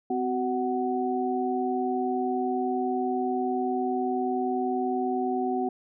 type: tone cluster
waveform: sine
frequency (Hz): 255.2 / 375.1 / 745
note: C4 / F#4 / F#5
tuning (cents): -43 / +24 / +12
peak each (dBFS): -29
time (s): 0.1-5.69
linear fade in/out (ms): 5
effects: none